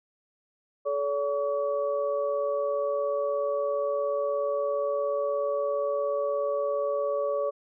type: tone cluster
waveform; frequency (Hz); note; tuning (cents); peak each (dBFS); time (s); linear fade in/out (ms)
sine; 432 / 569 / 1135; A4 / C#5 / C#6; -32 / +45 / +41; -32 / -26 / -35; 0.85-7.51; 20
effects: none